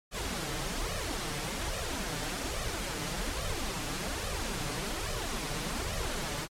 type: noise with flanger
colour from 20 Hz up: pink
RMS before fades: -34 dBFS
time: 0.11-6.48 s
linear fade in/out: 50 ms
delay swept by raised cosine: 1.6 to 6.9 ms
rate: 1.2 Hz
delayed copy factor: +0.75
effects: low-pass 10000 Hz 12 dB/octave + MP3 96 kbps